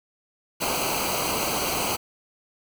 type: noise with comb filter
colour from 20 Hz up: pink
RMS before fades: -26 dBFS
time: 0.6-1.97 s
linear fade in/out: 20 ms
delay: 0.56 ms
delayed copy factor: -0.8
effects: none